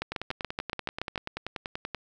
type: two click trains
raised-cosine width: 0.3 ms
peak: -14 / -17 dBFS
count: 9 / 20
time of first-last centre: 0.02-1.158 / 0.12-1.947 s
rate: 7.03 / 10.4 Hz
effects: none